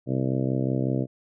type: harmonic tone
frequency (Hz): 65.41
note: C2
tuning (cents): 0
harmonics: 2 / 3 / 4 / 5 / 6 / 7 / 8 / 9 / 10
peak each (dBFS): -26 / -31 / -29 / -31 / -36 / -35 / -39 / -36 / -42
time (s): 0.06-1.07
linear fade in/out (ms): 50
effects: none